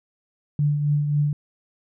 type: tone with tremolo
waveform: sine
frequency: 146.83 Hz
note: D3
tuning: in tune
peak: -16 dBFS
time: 0.59-1.33 s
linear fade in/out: 2 ms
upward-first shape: triangle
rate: 3.7 Hz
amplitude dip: 50%
effects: none